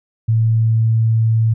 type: tone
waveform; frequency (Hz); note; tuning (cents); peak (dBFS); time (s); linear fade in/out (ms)
sine; 112.4; A2; +37; -11; 0.28-1.54; 10
effects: none